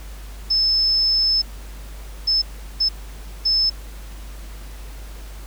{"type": "tone bursts at uneven times", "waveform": "sine", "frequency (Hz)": 5240, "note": "E8", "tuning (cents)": -11, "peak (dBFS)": -15, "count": 4, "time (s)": [[0.5, 1.42], [2.27, 2.42], [2.8, 2.89], [3.45, 3.7]], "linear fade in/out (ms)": 10, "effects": ["added 50 Hz sine -33 dBFS peak until 5.46 s", "pink hiss -44 dBFS RMS until 5.46 s"]}